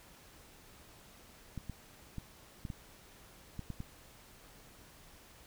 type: clicks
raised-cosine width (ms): 5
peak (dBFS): -28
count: 8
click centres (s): 1.577 / 1.697 / 2.183 / 2.652 / 2.702 / 3.593 / 3.703 / 3.804
effects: pink hiss -58 dBFS RMS until 5.46 s